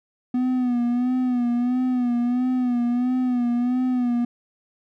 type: tone with vibrato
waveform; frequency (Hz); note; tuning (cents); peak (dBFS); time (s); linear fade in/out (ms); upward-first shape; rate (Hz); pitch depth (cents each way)
triangle; 246.9; B3; 0; -17; 0.34-4.25; 5; sine; 1.5; 56
effects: none